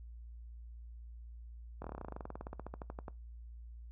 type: slowing click train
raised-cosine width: 1 ms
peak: -29 dBFS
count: 26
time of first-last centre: 1.82-3.082 s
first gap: 23 ms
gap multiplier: 1.06
effects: noise-tail reverb RT60 0.2 s tail -21 dB re dry + added 58 Hz sine -47 dBFS peak until 3.91 s